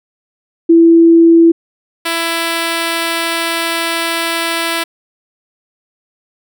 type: tone pair in turn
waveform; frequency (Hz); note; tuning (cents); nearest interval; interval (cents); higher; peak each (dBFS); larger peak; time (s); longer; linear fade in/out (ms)
sine / 5% pulse; 332.9 / 332.9; E4 / E4; +17 / +17; unison; 0; neither; -3; neither; 0.69-1.52 / 2.05-4.84; second; 10
effects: none